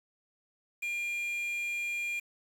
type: tone with quantisation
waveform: triangle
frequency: 2400 Hz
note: D7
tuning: 37 cents sharp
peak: -30 dBFS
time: 0.82-2.2 s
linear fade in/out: 10 ms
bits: 8
effects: none